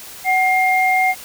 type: tone pair together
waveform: sine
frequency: 749.2 / 2121 Hz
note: F#5 / C7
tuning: +21 / +23 cents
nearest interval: octave + tritone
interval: 1802 cents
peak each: -15 / -16 dBFS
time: 0.24-1.15 s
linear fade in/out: 50 ms
effects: white hiss -36 dBFS RMS until 1.24 s

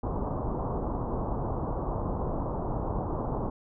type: low-pass noise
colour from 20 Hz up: pink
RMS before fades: -31 dBFS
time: 0.03-3.5 s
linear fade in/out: 5 ms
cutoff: 1100 Hz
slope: 48 dB/octave
effects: none

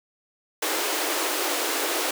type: high-pass noise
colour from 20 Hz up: pink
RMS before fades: -26 dBFS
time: 0.62-2.11 s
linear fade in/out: 5 ms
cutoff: 290 Hz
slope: 96 dB/octave
effects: none

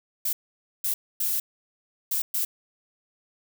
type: noise bursts at uneven times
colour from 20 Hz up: violet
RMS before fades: -26 dBFS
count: 5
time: 0.25-0.33 / 0.84-0.94 / 1.2-1.4 / 2.11-2.22 / 2.34-2.45 s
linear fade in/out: 5 ms
effects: none

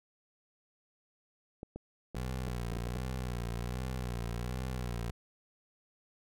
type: clicks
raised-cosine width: 2 ms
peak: -28 dBFS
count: 8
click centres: 1.631 / 1.76 / 2.147 / 2.478 / 2.724 / 2.766 / 2.869 / 2.96 s
type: tone with vibrato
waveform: 20% pulse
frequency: 61 Hz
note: B1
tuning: 21 cents flat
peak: -30 dBFS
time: 2.15-5.11 s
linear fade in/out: 5 ms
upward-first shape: sine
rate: 1.3 Hz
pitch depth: 87 cents each way
effects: none

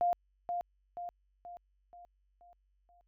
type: tone with echo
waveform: sine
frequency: 701 Hz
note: F5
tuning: 6 cents sharp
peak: -26 dBFS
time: 0.01-0.13 s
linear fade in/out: 0 ms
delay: 480 ms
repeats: 6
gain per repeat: -6 dB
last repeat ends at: 3.01 s
effects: added 48 Hz sine -70 dBFS peak until 3.07 s

